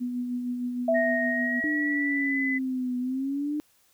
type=tone with tremolo; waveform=sine; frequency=246.1 Hz; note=B3; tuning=6 cents flat; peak=-26 dBFS; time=0-1.61 s; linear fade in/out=20 ms; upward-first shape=sine; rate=6.5 Hz; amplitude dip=35%
type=tone with exponential decay; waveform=sine; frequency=659.3 Hz; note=E5; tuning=in tune; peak=-19 dBFS; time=0.88-2.31 s; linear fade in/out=5 ms; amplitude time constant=310 ms
type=tone with pitch glide; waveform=sine; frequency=1864.7 to 2010 Hz; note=A#6 to B6; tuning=0 to +30 cents; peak=-26 dBFS; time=0.94-2.59 s; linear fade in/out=20 ms; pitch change=+130 cents; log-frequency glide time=1.27-2.38 s
type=linear two-way sweep; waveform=sine; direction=down then up; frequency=302.4 to 246.9 to 302.4 Hz; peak=-26 dBFS; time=1.64-3.6 s; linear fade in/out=0 ms; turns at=2.98 s
effects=white hiss -64 dBFS RMS until 3.93 s